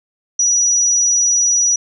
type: tone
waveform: sine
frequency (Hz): 5840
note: F#8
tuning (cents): -24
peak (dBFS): -11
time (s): 0.39-1.76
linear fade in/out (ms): 5
effects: none